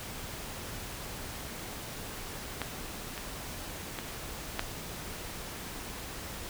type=clicks; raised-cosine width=0.3 ms; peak=-16 / -21 / -19 / -13 dBFS; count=4; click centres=2.617 / 3.178 / 3.988 / 4.594 s; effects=pink hiss -41 dBFS RMS until 6.49 s